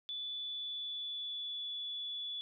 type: tone with pitch glide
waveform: sine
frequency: 3470 to 3434 Hz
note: A7 to A7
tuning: -25 to -43 cents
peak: -38 dBFS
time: 0.09-2.41 s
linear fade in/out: 0 ms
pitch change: -18 cents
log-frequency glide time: 0.35-1.7 s
effects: none